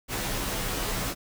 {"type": "noise with comb filter", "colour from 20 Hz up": "pink", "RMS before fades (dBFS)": -30, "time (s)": [0.08, 1.15], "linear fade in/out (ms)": 50, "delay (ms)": 13, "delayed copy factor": -0.7, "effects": []}